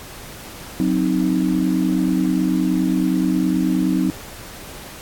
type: chord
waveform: sine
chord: C diminished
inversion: second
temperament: equal with one note detuned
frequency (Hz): 184.36 / 261.6 / 311.1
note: Gb3 / C4 / Eb4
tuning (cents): -6 / 0 / 0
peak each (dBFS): -20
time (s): 0.8-4.1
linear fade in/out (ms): 0
effects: pink hiss -37 dBFS RMS until 5.01 s + AAC 64 kbps